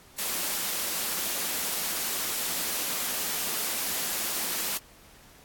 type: high-pass noise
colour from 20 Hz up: white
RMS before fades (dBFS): -30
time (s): 0.18-4.78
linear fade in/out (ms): 10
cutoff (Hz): 160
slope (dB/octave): 96
effects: pink hiss -54 dBFS RMS until 5.44 s + AAC 64 kbps